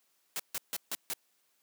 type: noise bursts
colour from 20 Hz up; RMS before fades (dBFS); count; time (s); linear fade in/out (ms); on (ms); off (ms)
white; -35; 5; 0.36-1.135; 0; 35; 150
effects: white hiss -73 dBFS RMS until 1.62 s + high-pass 200 Hz 12 dB/octave